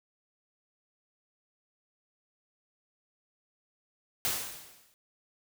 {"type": "noise with exponential decay", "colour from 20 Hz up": "white", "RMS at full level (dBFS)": -28, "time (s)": [4.25, 4.94], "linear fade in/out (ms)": 0, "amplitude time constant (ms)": 150, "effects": []}